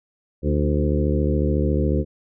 harmonic tone with a mistuned harmonic, 74 Hz, D2, 14 cents sharp, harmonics 1 / 2 / 3 / 4 / 5 / 6 / 7, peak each -21 / -24 / -26 / -27 / -28 / -29 / -29 dBFS, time 0.42-2.05 s, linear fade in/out 50 ms, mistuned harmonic 4, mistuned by +35 cents, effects none

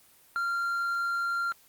triangle tone, 1385 Hz, F6, 15 cents flat, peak -25 dBFS, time 0.36-1.52 s, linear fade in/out 0 ms, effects white hiss -59 dBFS RMS until 1.68 s + Opus 24 kbps

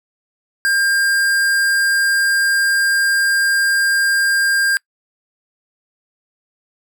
square tone, 1602 Hz, G6, 37 cents sharp, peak -14 dBFS, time 0.65-4.77 s, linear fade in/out 0 ms, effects noise-tail reverb RT60 0.1 s tail -26 dB re dry

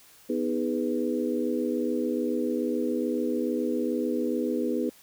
harmonic tone with a mistuned harmonic, 82.41 Hz, E2, in tune, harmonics 3 / 4 / 5 / 6, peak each -29 / -30 / -31 / -32 dBFS, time 0.29-4.9 s, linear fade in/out 10 ms, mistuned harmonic 4, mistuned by -83 cents, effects white hiss -55 dBFS RMS until 5.02 s

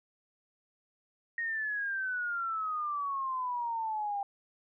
sine exponential sweep, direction down, 1874 to 793 Hz, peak -31 dBFS, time 1.38-4.23 s, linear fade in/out 2 ms, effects none

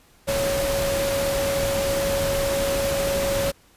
sine tone in noise, 554.4 Hz, C#5, in tune, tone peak -22 dBFS, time 0.27-3.52 s, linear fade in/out 20 ms, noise pink, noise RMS -27 dBFS, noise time 0.27-3.52 s, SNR +2 dB, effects pink hiss -56 dBFS RMS until 3.76 s + resampled to 32000 Hz

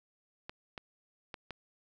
clicks, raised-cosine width 0.3 ms, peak -25 dBFS, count 4, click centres 0.495 / 0.778 / 1.342 / 1.507 s, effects none

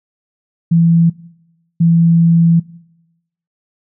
sine tone bursts at uneven times, 167.3 Hz, E3, 26 cents sharp, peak -7 dBFS, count 2, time 0.71-1.1 / 1.8-2.6 s, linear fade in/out 10 ms, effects noise-tail reverb RT60 0.9 s tail -21 dB re dry

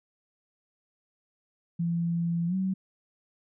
sine tone with pitch glide, 169.5 to 189.16 Hz, E3 to F#3, +49 to +39 cents, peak -25 dBFS, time 1.79-2.74 s, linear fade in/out 10 ms, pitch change +190 cents, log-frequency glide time 2.47-2.55 s, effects none

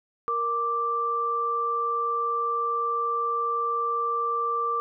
sine tone pair together, 467 / 1174.7 Hz, A#4 / D6, +3 / 0 cents, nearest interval octave + major third, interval 1597 cents, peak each -32 / -24 dBFS, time 0.28-4.8 s, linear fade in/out 0 ms, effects none

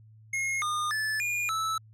square tone with pitch steps, 2155 / 1218 / 1740 / 2427 / 1310 Hz, C#7 / D#6 / A6 / D#7 / E6, -49 / -37 / -20 / -44 / -11 cents, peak -28 dBFS, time 0.33-1.78 s, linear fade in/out 5 ms, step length 290 ms, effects added 109 Hz sine -51 dBFS peak until 1.93 s + low-pass 11000 Hz 12 dB/octave

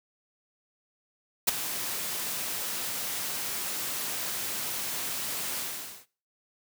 white noise with ADSR envelope, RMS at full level -19 dBFS, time 1.47-6.06 s, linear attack 16 ms, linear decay 11 ms, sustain -14 dB, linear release 480 ms, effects noise-tail reverb RT60 0.4 s tail -21 dB re dry + high-pass 100 Hz 12 dB/octave

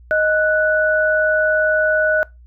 sine tone pair together, 622.3 / 1480 Hz, D#5 / F#6, 0 / 0 cents, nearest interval octave + minor third, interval 1500 cents, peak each -16 dBFS, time 0.11-2.23 s, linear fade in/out 0 ms, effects noise-tail reverb RT60 0.2 s tail -22 dB re dry + added 60 Hz sine -41 dBFS peak until 2.46 s

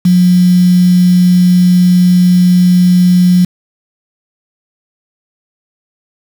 sine tone with quantisation, 179.6 Hz, F3, 49 cents sharp, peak -4 dBFS, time 0.05-3.45 s, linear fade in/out 5 ms, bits 4, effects none

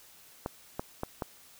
clicks, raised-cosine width 1 ms, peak -18 dBFS, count 4, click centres 0.461 / 0.795 / 1.034 / 1.222 s, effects white hiss -56 dBFS RMS until 1.59 s

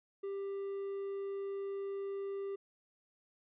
triangle tone, 395 Hz, G4, 13 cents sharp, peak -35 dBFS, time 0.23-2.56 s, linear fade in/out 10 ms, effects resampled to 8000 Hz

